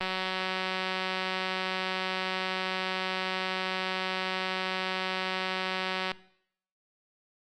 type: click train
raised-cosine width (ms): 0.3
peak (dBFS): -15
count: 1143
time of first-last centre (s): 0.01-6.117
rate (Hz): 187
effects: noise-tail reverb RT60 0.7 s tail -20 dB re dry + Opus 32 kbps